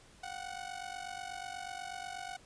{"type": "ring-modulated tone", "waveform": "sawtooth", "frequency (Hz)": 740, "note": "F#5", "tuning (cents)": 0, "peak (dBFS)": -34, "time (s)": [0.23, 2.37], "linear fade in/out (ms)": 5, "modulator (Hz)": 24.1, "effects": ["pink hiss -60 dBFS RMS until 2.45 s", "resampled to 22050 Hz"]}